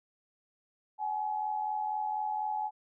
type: tone pair together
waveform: sine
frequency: 762.9 / 847 Hz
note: G5 / G#5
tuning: -47 / +34 cents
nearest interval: major second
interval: 181 cents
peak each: -38 / -31 dBFS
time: 0.98-2.71 s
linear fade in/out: 50 ms
effects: none